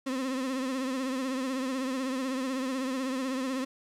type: tone with vibrato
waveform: 35% pulse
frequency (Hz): 261.6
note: C4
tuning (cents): 0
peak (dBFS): -28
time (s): 0.06-3.65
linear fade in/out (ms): 10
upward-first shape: triangle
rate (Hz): 16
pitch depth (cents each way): 80
effects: low-pass 10000 Hz 12 dB/octave + 10-bit